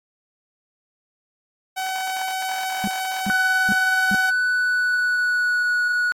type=tone; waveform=sawtooth; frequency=756 Hz; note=F#5; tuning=37 cents sharp; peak=-20 dBFS; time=1.76-4.31 s; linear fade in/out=20 ms
type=tone bursts; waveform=sine; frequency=201.7 Hz; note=G3; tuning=50 cents sharp; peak=-21 dBFS; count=4; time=2.84-4.146 s; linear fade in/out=0 ms; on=34 ms; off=390 ms
type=tone with pitch glide; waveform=triangle; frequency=1493 to 1463.1 Hz; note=F#6 to F#6; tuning=+15 to -20 cents; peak=-16 dBFS; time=3.3-6.12 s; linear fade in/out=0 ms; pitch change=-35 cents; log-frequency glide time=4.31-5.75 s
effects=AAC 48 kbps